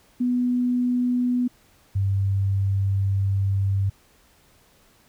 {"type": "tone pair in turn", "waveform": "sine", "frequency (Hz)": [246.9, 97.98], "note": ["B3", "G2"], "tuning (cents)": [0, 0], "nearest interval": "octave + major third", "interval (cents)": 1600, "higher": "first", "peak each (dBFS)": -19, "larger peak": "neither", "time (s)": [[0.2, 1.48], [1.95, 3.9]], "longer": "second", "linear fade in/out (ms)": 10, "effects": ["pink hiss -58 dBFS RMS until 5.08 s"]}